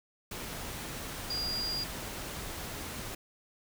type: tone in noise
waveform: sine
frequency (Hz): 4823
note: D8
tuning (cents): +45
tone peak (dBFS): -32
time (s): 1.3-1.84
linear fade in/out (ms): 5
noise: pink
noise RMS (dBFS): -40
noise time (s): 0.31-3.15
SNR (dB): +5
effects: none